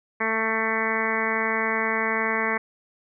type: harmonic tone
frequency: 222.3 Hz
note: A3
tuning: 18 cents sharp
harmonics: 1 / 2 / 3 / 4 / 5 / 6 / 7 / 8 / 9 / 10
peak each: -32 / -30 / -34 / -32 / -30 / -36 / -33 / -30 / -28 / -32 dBFS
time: 0.2-2.58 s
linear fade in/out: 10 ms
effects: none